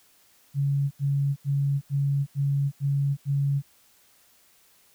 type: tone bursts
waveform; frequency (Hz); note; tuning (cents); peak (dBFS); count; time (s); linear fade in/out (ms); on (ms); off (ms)
sine; 140.3; C#3; +21; -21; 7; 0.54-3.622; 50; 370; 82
effects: white hiss -60 dBFS RMS until 4.94 s